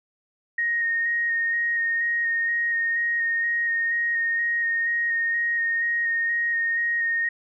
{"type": "tone with vibrato", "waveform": "sine", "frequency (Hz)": 1861, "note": "A#6", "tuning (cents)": -3, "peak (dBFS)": -21, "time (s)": [0.58, 7.29], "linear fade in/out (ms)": 5, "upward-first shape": "square", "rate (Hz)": 2.1, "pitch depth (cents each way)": 12, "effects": []}